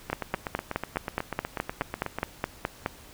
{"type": "two click trains", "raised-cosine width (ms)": 0.5, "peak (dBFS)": [-11, -15], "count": [14, 18], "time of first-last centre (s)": [[0.13, 2.861], [0.1, 2.186]], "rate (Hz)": [4.76, 8.15], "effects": ["pink hiss -50 dBFS RMS until 3.13 s"]}